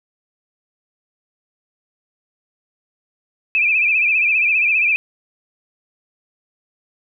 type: tone with vibrato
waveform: sine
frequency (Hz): 2486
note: D#7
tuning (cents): -2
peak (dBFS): -13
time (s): 3.55-4.96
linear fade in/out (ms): 0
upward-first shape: sine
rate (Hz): 15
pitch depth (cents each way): 94
effects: none